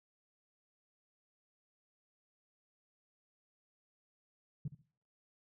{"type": "tone with echo", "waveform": "sine", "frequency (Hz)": 144.8, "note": "D3", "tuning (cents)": -24, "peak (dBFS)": -34, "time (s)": [4.65, 4.68], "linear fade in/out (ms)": 5, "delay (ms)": 69, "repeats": 2, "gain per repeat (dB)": -13, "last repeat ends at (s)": 4.818, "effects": ["noise-tail reverb RT60 0.6 s tail -25 dB re dry", "tanh soft clip ceiling -31 dBFS"]}